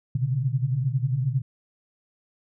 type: tone cluster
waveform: sine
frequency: 123.2 / 135.5 / 145.4 Hz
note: B2 / C#3 / D3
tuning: -4 / -39 / -17 cents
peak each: -25 / -26 / -29 dBFS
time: 0.15-1.42 s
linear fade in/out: 5 ms
effects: none